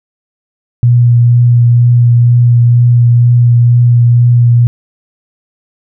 sine tone with vibrato, 120.2 Hz, B2, 46 cents flat, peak -3 dBFS, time 0.83-4.67 s, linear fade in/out 0 ms, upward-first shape triangle, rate 2.1 Hz, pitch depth 16 cents each way, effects none

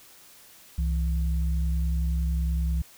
sine tone pair together, 65.41 / 164.82 Hz, C2 / E3, 0 / 0 cents, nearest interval octave + major third, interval 1600 cents, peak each -23 / -32 dBFS, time 0.78-2.82 s, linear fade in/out 5 ms, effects white hiss -52 dBFS RMS until 2.97 s

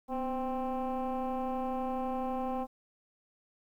sine tone with frequency modulation, 518 Hz, C5, 17 cents flat, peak -29 dBFS, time 0.08-2.67 s, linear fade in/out 50 ms, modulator 267 Hz, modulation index 1.6, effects tanh soft clip ceiling -29 dBFS + 11-bit

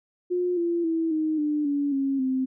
sine tone with pitch steps, 357.6 / 341.8 / 326.8 / 312.4 / 298.6 / 285.5 / 272.9 / 260.9 Hz, F4 / F4 / E4 / D#4 / D4 / D4 / C#4 / C4, +41 / -37 / -15 / +7 / +29 / -49 / -27 / -5 cents, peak -22 dBFS, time 0.3-2.46 s, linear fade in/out 20 ms, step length 270 ms, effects none

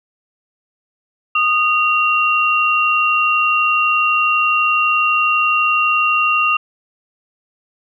sine tone pair together, 1233 / 2756 Hz, D#6 / F7, -16 / -24 cents, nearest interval octave + major second, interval 1392 cents, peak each -15 dBFS, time 1.35-6.57 s, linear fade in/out 5 ms, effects none

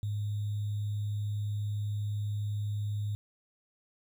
sine tone with sample-and-hold, 103.83 Hz, G#2, in tune, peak -30 dBFS, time 0.03-3.15 s, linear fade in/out 0 ms, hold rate 3675 Hz, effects none

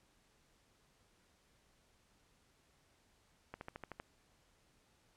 slowing click train, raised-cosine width 0.5 ms, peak -30 dBFS, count 7, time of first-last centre 3.54-3.999 s, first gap 71 ms, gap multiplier 1.03, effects pink hiss -72 dBFS RMS until 5.16 s + low-pass 10000 Hz 12 dB/octave

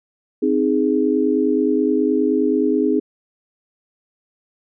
sine chord, Ab major, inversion first, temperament equal, 261.6 / 311.1 / 415.3 Hz, C4 / Eb4 / Ab4, 0 / 0 / 0 cents, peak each -19 dBFS, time 0.42-3 s, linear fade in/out 10 ms, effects none

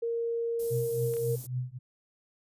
sine tone, 464.6 Hz, A#4, 6 cents flat, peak -28 dBFS, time 0.02-1.36 s, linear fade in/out 10 ms
white band-stop noise, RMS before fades -42 dBFS, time 0.59-1.47 s, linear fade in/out 10 ms, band 380 to 9200 Hz, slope 12 dB/octave
sine tone with tremolo, 126 Hz, B2, 35 cents sharp, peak -27 dBFS, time 0.7-1.79 s, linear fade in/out 20 ms, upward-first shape triangle, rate 3.7 Hz, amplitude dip 100%
clicks, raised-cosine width 0.3 ms, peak -34 dBFS, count 2, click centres 1.138 / 1.168 s
effects resampled to 32000 Hz

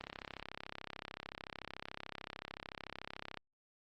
click train, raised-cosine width 0.3 ms, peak -27 dBFS, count 114, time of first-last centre 0.01-3.373 s, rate 33.6 Hz, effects Opus 32 kbps

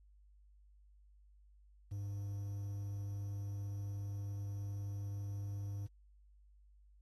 triangle tone with quantisation, 100.6 Hz, G2, 45 cents sharp, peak -37 dBFS, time 1.91-5.87 s, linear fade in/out 10 ms, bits 11, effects added 50 Hz sine -61 dBFS peak until 7.01 s + AAC 32 kbps

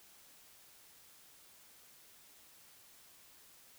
silence, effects white hiss -61 dBFS RMS until 3.78 s

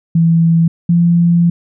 sine tone pair in turn, 165.7 / 171.25 Hz, E3 / F3, +9 / -34 cents, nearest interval minor second, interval 57 cents, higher second, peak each -7 dBFS, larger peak neither, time 0.15-0.68 / 0.89-1.5 s, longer second, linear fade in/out 5 ms, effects none

